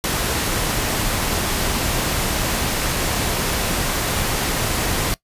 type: noise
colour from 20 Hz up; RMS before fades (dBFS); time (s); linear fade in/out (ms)
pink; -21; 0.04-5.14; 0
effects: noise-tail reverb RT60 0.1 s tail -20 dB re dry + resampled to 32000 Hz